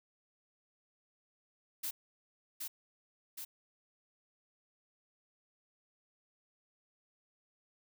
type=noise with echo; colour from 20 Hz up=blue; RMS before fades=-38 dBFS; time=1.83-1.91 s; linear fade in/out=10 ms; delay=770 ms; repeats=2; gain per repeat=-3 dB; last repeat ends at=3.45 s; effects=none